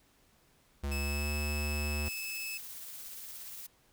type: tone with pitch glide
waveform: square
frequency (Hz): 70.5 to 74.05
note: C#2 to D2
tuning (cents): +30 to +15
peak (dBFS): -33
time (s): 0.83-2.09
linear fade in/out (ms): 10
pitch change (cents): +85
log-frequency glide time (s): 0.96-1.29
type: tone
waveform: sawtooth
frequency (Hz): 2606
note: E7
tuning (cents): -20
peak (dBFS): -34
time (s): 0.91-2.58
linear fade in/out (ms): 10
type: noise with tremolo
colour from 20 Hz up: blue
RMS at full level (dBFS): -44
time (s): 2.05-3.67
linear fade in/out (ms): 10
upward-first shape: triangle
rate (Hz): 17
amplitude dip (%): 30
effects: pink hiss -67 dBFS RMS until 3.92 s